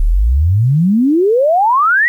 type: exponential sweep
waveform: sine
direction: up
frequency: 34.25 to 1975.5 Hz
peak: -8 dBFS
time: 0-2.08 s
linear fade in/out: 0 ms
effects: 8-bit

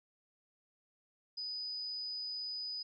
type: tone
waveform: sine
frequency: 4979 Hz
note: D#8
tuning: in tune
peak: -38 dBFS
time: 1.37-2.83 s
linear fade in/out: 10 ms
effects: none

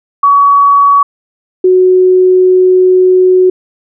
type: tone pair in turn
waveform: sine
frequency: 1130 / 368.9 Hz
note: C#6 / F#4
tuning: +33 / -5 cents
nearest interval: octave + perfect fifth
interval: 1938 cents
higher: first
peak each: -3 dBFS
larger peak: neither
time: 0.23-1.03 / 1.64-3.5 s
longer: second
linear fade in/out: 5 ms
effects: none

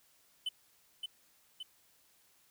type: tone with echo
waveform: triangle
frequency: 3028 Hz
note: F#7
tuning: 39 cents sharp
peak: -31 dBFS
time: 0.46-0.49 s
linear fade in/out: 5 ms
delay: 570 ms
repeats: 2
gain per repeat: -4 dB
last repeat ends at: 1.63 s
effects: white hiss -68 dBFS RMS until 2.5 s

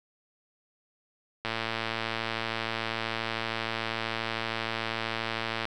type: click train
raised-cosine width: 0.3 ms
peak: -14 dBFS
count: 476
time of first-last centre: 1.45-5.654 s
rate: 113 Hz
effects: none

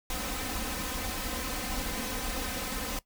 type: noise with comb filter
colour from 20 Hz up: pink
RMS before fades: -34 dBFS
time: 0.1-2.99 s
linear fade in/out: 2 ms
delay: 3.9 ms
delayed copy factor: +0.9
effects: noise-tail reverb RT60 0.1 s tail -18 dB re dry

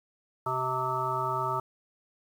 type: harmonic tone with a mistuned harmonic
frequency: 129.4 Hz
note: C3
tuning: 19 cents flat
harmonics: 1 / 3 / 5 / 7 / 9 / 10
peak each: -37 / -37 / -37 / -32 / -33 / -33 dBFS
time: 0.46-1.6 s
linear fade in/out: 5 ms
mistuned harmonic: 3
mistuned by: -19 cents
effects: 9-bit

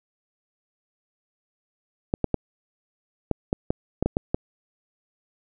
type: clicks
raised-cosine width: 2 ms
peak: -8 dBFS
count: 10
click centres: 2.139 / 2.243 / 2.343 / 3.313 / 3.529 / 3.705 / 4.026 / 4.06 / 4.169 / 4.345 s
effects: none

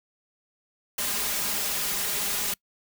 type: noise with comb filter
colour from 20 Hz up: white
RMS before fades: -28 dBFS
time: 0.98-2.54 s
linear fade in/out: 5 ms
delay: 4.9 ms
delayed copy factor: +0.8
effects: noise-tail reverb RT60 0.1 s tail -25 dB re dry

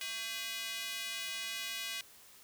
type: tone with high-pass filter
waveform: square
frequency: 225.2 Hz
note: A3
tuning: 40 cents sharp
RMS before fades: -40 dBFS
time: 0.01-2.01 s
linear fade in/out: 2 ms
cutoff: 2600 Hz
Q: 1.6
effects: white hiss -58 dBFS RMS until 2.43 s

